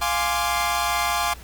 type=chord; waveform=sawtooth; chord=D half-diminished seventh; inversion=first; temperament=equal; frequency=698.5 / 830.6 / 1046.5 / 1174.7 Hz; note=F5 / Ab5 / C6 / D6; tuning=0 / 0 / 0 / 0 cents; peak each=-23 dBFS; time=0.01-1.34 s; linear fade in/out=10 ms; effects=added 60 Hz sine -38 dBFS peak until 1.43 s + pink hiss -45 dBFS RMS until 1.43 s